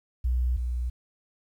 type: tone pair in turn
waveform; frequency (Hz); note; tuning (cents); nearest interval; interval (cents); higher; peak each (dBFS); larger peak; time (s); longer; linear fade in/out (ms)
sine; 61.74 / 60.93; B1 / B1; 0 / -23; unison; 23; first; -22 / -26; first; 0.24-0.57 / 0.57-0.9; neither; 10
effects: 10-bit